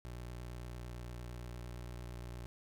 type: tone with vibrato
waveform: 25% pulse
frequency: 60.3 Hz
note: B1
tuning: 41 cents flat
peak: -40 dBFS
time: 0.05-2.46 s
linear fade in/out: 0 ms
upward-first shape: triangle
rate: 8.8 Hz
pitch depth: 34 cents each way
effects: none